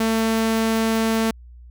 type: tone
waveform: sawtooth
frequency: 223.7 Hz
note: A3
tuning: 29 cents sharp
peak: -14 dBFS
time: 0-1.31 s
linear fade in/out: 5 ms
effects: added 60 Hz sine -40 dBFS peak until 1.7 s